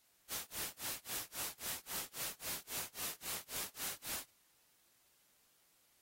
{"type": "noise with tremolo", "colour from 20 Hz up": "white", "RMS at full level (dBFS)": -40, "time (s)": [0.28, 4.31], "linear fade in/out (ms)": 50, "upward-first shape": "sine", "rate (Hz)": 3.7, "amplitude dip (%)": 100, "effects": ["white hiss -72 dBFS RMS until 6.01 s", "AAC 48 kbps"]}